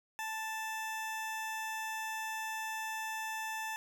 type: tone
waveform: 20% pulse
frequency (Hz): 880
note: A5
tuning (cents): 0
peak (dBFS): -32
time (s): 0.19-3.76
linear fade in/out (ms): 0
effects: none